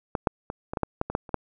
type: clicks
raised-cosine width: 1 ms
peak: -11 / -6 / -18 / -17 / -13 / -9 / -10 / -17 / -9 / -28 / -9 dBFS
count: 11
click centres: 0.152 / 0.272 / 0.501 / 0.735 / 0.772 / 0.833 / 1.014 / 1.1 / 1.151 / 1.292 / 1.343 s
effects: none